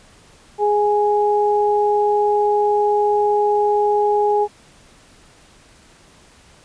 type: tone pair together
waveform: sine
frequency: 415.3 / 830.6 Hz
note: G#4 / G#5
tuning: 0 / 0 cents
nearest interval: octave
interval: 1200 cents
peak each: -16 / -17 dBFS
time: 0.58-4.48 s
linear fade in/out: 50 ms
effects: pink hiss -49 dBFS RMS until 6.64 s + resampled to 22050 Hz